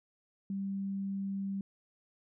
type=tone; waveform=sine; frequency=196 Hz; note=G3; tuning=in tune; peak=-33 dBFS; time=0.5-1.61 s; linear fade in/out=2 ms; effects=none